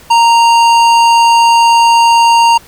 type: tone with hard clipping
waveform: sine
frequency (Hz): 929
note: A#5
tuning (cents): -6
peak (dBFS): -6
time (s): 0.1-2.58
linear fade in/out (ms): 10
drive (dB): 14
effects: pink hiss -39 dBFS RMS until 2.67 s